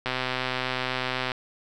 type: click train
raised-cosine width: 0.3 ms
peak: -11 dBFS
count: 162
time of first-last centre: 0.06-1.318 s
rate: 128 Hz
effects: none